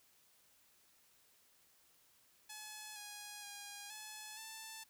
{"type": "tone with pitch steps", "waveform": "5% pulse", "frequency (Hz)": [854, 829, 816, 857, 884], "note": ["G#5", "G#5", "G#5", "A5", "A5"], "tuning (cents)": [48, -3, -31, -46, 8], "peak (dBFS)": -36, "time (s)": [2.49, 4.84], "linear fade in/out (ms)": 10, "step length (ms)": 470, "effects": ["white hiss -70 dBFS RMS until 4.89 s"]}